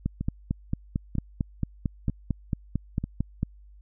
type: two click trains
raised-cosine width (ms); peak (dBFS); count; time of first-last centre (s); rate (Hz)
5; -17 / -13; 4 / 16; 0.21-3.04 / 0.06-3.431; 1.06 / 4.45
effects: added 50 Hz sine -48 dBFS peak until 3.81 s